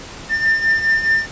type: beating tone pair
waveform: triangle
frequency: 1791 / 1795.8 Hz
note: A6 / A6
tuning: +30 / +35 cents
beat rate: 4.8 Hz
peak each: -19 / -13 dBFS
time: 0.29-1.27 s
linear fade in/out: 50 ms
effects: pink hiss -34 dBFS RMS until 1.31 s + resampled to 16000 Hz